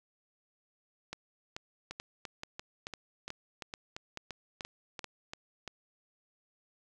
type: two click trains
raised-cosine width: 0.2 ms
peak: -23 / -22 dBFS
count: 12 / 10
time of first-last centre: 1.91-5.677 / 1.13-5.043 s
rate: 2.92 / 2.3 Hz
effects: none